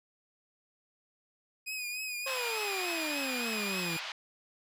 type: tone with vibrato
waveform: sawtooth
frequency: 2489 Hz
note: D#7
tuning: in tune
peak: -32 dBFS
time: 1.66-4 s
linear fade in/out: 20 ms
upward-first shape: triangle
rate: 3.4 Hz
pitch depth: 59 cents each way
type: exponential sweep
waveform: 25% pulse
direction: down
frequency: 544 to 161.4 Hz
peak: -32 dBFS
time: 2.26-3.97 s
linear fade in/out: 5 ms
type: band-pass noise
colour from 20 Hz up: white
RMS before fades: -40 dBFS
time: 2.27-4.12 s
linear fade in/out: 2 ms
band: 700 to 4200 Hz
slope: 24 dB/octave
effects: none